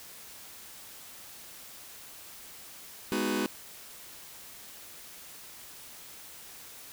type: chord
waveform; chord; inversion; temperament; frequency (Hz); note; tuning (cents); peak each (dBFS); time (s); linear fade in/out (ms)
sawtooth; G# minor seventh; none; just; 207.7 / 249.2 / 311.5 / 373.8; G#3 / B3 / D#4 / F#4; 0 / +16 / +2 / +18; -29; 3.12-3.46; 0
effects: white hiss -48 dBFS RMS until 6.92 s